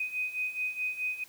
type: beating tone pair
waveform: sine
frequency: 2500 / 2504.7 Hz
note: D#7 / D#7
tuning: +8 / +11 cents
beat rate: 4.7 Hz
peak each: -36 / -32 dBFS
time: 0-1.24 s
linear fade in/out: 5 ms
effects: white hiss -56 dBFS RMS until 1.28 s